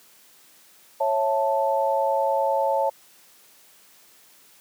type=chord; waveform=sine; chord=A major; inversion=first; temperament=just; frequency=550 / 660 / 880 Hz; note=C#5 / E5 / A5; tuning=-14 / +2 / 0 cents; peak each=-23 / -27 / -23 dBFS; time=1-2.9 s; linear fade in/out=10 ms; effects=white hiss -54 dBFS RMS until 4.6 s + high-pass 150 Hz 12 dB/octave